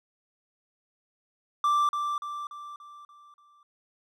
triangle tone with echo, 1174.7 Hz, D6, in tune, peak -19 dBFS, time 1.64-1.89 s, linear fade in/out 2 ms, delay 290 ms, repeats 6, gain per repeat -6 dB, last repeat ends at 3.63 s, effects none

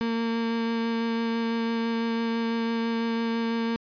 35% pulse tone with vibrato, 229.4 Hz, A#3, 28 cents flat, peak -23 dBFS, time 0.01-3.76 s, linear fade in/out 0 ms, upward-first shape sine, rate 6 Hz, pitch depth 9 cents each way, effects resampled to 11025 Hz

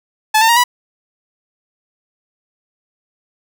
sawtooth tone with pitch steps, 865 / 901.7 / 940 / 979.9 Hz, A5 / A5 / A#5 / B5, -30 / +42 / +14 / -14 cents, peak -5 dBFS, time 0.34-0.64 s, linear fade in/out 10 ms, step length 75 ms, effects none

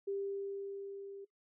sine tone with level ramp, 396.2 Hz, G4, 18 cents sharp, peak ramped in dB -34 to -46 dBFS, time 0.07-1.25 s, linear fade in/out 10 ms, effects noise-tail reverb RT60 0.1 s tail -17 dB re dry

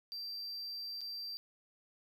triangle tone with dropouts, 4699 Hz, D8, in tune, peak -39 dBFS, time 0.12-1.37 s, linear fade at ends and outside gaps 0 ms, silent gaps 1.008-1.014 s, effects none

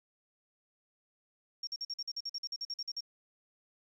sine tone bursts, 5540 Hz, F8, 15 cents flat, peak -35 dBFS, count 16, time 1.63-3.007 s, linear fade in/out 5 ms, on 42 ms, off 47 ms, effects 11-bit

